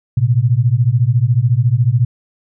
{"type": "beating tone pair", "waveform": "sine", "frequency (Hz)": [113.8, 127.8], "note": ["A#2", "C3"], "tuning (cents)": [-41, -40], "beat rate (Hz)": 14, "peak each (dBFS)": -13, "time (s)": [0.17, 2.05], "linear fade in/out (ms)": 5, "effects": []}